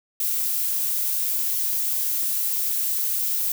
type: noise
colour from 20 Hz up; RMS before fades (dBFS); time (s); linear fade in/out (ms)
violet; -24; 0.2-3.52; 2
effects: none